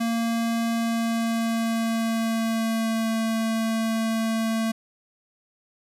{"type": "tone with pitch glide", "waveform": "square", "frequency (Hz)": [230, 224.1], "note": ["A#3", "A3"], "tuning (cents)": [-23, 32], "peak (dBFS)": -23, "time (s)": [0, 4.72], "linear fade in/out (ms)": 10, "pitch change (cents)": -45, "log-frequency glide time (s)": [0.73, 3.12], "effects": ["resampled to 32000 Hz", "9-bit"]}